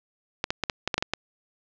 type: clicks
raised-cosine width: 0.2 ms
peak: -7 dBFS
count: 9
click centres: 0.441 / 0.505 / 0.637 / 0.698 / 0.876 / 0.942 / 0.98 / 1.025 / 1.136 s
effects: low-pass 5000 Hz 12 dB/octave + 8-bit